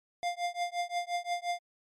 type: tone with tremolo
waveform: square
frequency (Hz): 701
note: F5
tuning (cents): +6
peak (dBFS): -28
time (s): 0.23-1.59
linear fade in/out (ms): 0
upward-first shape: triangle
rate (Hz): 5.7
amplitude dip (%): 100
effects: low-pass 7000 Hz 12 dB/octave + MP3 96 kbps